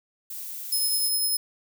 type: noise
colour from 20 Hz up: violet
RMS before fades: -36 dBFS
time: 0.3-1.09 s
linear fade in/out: 5 ms
type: tone with tremolo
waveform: 5% pulse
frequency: 5150 Hz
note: E8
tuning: 41 cents flat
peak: -16 dBFS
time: 0.72-1.37 s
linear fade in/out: 5 ms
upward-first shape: sine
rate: 10 Hz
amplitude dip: 25%
effects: none